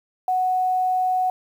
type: tone with quantisation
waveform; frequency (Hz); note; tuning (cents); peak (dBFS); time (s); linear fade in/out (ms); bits
sine; 740; F#5; 0; -18; 0.28-1.3; 2; 8
effects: none